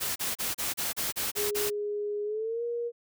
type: noise bursts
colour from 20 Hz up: white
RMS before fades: -31 dBFS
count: 9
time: 0-1.704 s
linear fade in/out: 20 ms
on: 160 ms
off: 33 ms
type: tone with pitch glide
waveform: sine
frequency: 414.2 to 473.1 Hz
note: G#4 to A#4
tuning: -5 to +26 cents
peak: -29 dBFS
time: 1.35-2.92 s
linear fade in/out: 50 ms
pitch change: +231 cents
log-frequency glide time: 2.24-2.63 s
effects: none